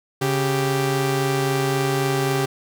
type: tone pair together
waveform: sawtooth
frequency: 138.59 / 392 Hz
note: C#3 / G4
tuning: 0 / 0 cents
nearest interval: octave + tritone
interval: 1800 cents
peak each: -18 dBFS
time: 0.21-2.46 s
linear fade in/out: 10 ms
effects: none